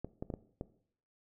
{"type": "clicks", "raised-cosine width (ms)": 2, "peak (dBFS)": -25, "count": 5, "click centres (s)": [0.046, 0.225, 0.302, 0.339, 0.611], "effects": ["noise-tail reverb RT60 0.6 s tail -17 dB re dry"]}